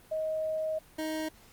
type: tone pair in turn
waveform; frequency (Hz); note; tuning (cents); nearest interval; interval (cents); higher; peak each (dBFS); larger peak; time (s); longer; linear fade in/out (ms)
sine / 25% pulse; 629 / 313.7; D#5 / D#4; +19 / +14; octave; 1205; first; -29 / -28; second; 0.11-0.79 / 0.98-1.29; first; 10
effects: pink hiss -57 dBFS RMS until 1.52 s + Opus 32 kbps